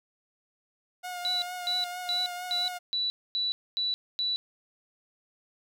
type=tone with vibrato; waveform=sawtooth; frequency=718 Hz; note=F5; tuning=48 cents sharp; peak=-31 dBFS; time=1.03-2.79 s; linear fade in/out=20 ms; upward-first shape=triangle; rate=4.4 Hz; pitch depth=29 cents each way
type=tone bursts; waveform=sine; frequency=3951 Hz; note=B7; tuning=in tune; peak=-26 dBFS; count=8; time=1.25-4.36 s; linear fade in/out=0 ms; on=170 ms; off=250 ms
effects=none